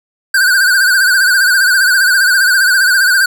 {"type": "tone with vibrato", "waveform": "square", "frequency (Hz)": 1525, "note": "G6", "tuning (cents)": -48, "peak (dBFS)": -8, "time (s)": [0.34, 3.26], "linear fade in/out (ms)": 5, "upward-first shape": "sine", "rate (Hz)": 15, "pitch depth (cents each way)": 86, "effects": []}